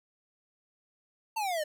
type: exponential sweep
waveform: square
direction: down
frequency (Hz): 917 to 587.3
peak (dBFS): -30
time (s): 1.36-1.64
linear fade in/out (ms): 10
effects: none